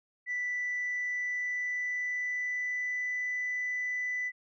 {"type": "tone with pitch glide", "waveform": "sine", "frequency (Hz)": [1975.5, 1991.5], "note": ["B6", "B6"], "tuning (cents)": [0, 14], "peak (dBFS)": -29, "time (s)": [0.26, 4.32], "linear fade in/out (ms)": 50, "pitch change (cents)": 14, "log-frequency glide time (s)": [0.48, 3.14], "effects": ["tanh soft clip ceiling -27 dBFS"]}